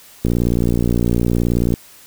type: click train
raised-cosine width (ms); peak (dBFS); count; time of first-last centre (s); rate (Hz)
3; -4; 89; 0.25-1.739; 59.1
effects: white hiss -44 dBFS RMS until 2.06 s